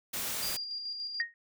white noise, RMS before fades -35 dBFS, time 0.13-0.57 s, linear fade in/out 10 ms
sine tone with tremolo, 4790 Hz, D8, 33 cents sharp, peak -34 dBFS, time 0.42-1.22 s, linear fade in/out 10 ms, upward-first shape square, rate 6.9 Hz, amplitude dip 35%
sine tone with exponential decay, 1864.7 Hz, A#6, in tune, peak -24 dBFS, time 1.2-1.34 s, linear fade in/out 1 ms, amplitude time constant 30 ms
effects none

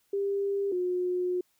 sine tone pair in turn, 398.2 / 360.7 Hz, G4 / F#4, +27 / -44 cents, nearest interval major second, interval 171 cents, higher first, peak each -26 dBFS, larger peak neither, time 0.13-0.72 / 0.72-1.41 s, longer second, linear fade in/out 5 ms, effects white hiss -71 dBFS RMS until 1.59 s

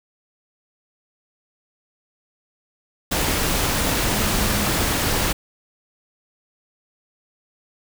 sine tone in noise, 207.7 Hz, G#3, in tune, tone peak -28 dBFS, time 4.09-4.72 s, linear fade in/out 10 ms, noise pink, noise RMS -21 dBFS, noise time 3.11-5.33 s, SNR -10 dB, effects none

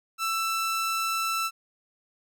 sawtooth tone, 1328 Hz, E6, 12 cents sharp, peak -22 dBFS, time 0.18-1.51 s, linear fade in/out 50 ms, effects none

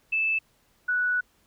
sine tone pair in turn, 2630 / 1476 Hz, E7 / F#6, -5 / -5 cents, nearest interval minor seventh, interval 1000 cents, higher first, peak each -22 dBFS, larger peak neither, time 0.12-0.39 / 0.88-1.21 s, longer second, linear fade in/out 10 ms, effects pink hiss -65 dBFS RMS until 1.46 s

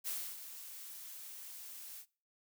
blue noise with ADSR envelope, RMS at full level -38 dBFS, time 0.04-2.06 s, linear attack 35 ms, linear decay 290 ms, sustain -11 dB, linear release 74 ms, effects noise-tail reverb RT60 0.4 s tail -23 dB re dry

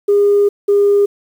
sine tone pair in turn, 406.8 / 405.2 Hz, G#4 / G#4, -36 / -43 cents, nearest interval unison, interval 7 cents, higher first, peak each -7 dBFS, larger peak neither, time 0.08-0.49 / 0.68-1.06 s, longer first, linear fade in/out 10 ms, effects tanh soft clip ceiling -4 dBFS + 7-bit

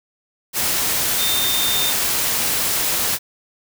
sine tone in noise, 3622 Hz, A7, 49 cents sharp, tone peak -21 dBFS, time 1.17-1.94 s, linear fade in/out 50 ms, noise white, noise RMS -20 dBFS, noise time 0.53-3.19 s, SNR -4 dB, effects none

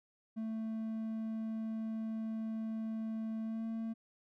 triangle tone with pitch glide, 221.7 to 225.1 Hz, A3 to A3, +13 to +40 cents, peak -34 dBFS, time 0.36-3.94 s, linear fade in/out 20 ms, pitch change +27 cents, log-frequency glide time 3.43-3.65 s, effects none

